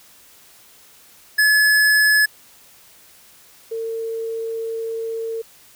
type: tone pair in turn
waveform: square / sine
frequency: 1709 / 452.7 Hz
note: G#6 / A4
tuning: +49 / +49 cents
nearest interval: octave + major seventh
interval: 2300 cents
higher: first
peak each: -13 / -23 dBFS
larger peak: first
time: 1.38-2.26 / 3.71-5.42 s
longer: second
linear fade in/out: 10 ms
effects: white hiss -49 dBFS RMS until 5.75 s